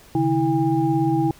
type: tone cluster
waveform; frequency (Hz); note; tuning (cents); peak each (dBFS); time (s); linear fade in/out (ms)
sine; 134.2 / 151.4 / 325.8 / 808; C3 / D#3 / E4 / G#5; +44 / -47 / -20 / -48; -24 / -26 / -19 / -25; 0.15-1.31; 2
effects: pink hiss -49 dBFS RMS until 1.39 s